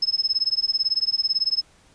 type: tone with tremolo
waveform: sine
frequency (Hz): 5190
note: E8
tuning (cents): -28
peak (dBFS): -16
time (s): 0.02-1.62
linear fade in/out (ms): 5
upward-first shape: sine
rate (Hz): 18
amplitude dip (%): 100
effects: pink hiss -56 dBFS RMS until 1.94 s + resampled to 22050 Hz